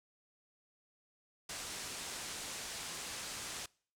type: low-pass noise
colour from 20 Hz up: white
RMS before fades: -44 dBFS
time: 1.49-3.66 s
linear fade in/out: 5 ms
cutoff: 9000 Hz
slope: 24 dB/octave
effects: noise-tail reverb RT60 0.5 s tail -25 dB re dry